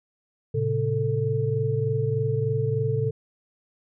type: tone cluster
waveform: sine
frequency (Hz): 113.1 / 136.4 / 443.6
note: A2 / C#3 / A4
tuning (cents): +48 / -28 / +14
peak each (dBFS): -26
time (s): 0.54-3.11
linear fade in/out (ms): 10
effects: none